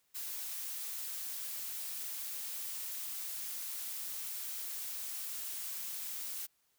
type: noise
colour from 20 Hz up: blue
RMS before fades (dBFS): -41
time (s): 0.14-6.47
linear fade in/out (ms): 20
effects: white hiss -75 dBFS RMS until 6.78 s